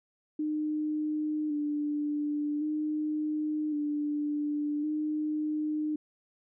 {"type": "tone with vibrato", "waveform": "sine", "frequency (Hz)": 300, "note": "D4", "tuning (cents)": 37, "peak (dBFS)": -28, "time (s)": [0.39, 5.96], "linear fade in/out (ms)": 5, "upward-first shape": "square", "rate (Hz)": 0.45, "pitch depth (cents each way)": 27, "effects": []}